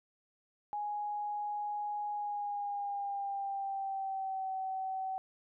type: tone with pitch glide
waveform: sine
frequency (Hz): 830.6 to 761.7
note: G#5 to G5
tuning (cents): 0 to -50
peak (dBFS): -34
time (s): 0.73-5.18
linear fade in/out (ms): 0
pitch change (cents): -150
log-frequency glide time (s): 2.12-4.51
effects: none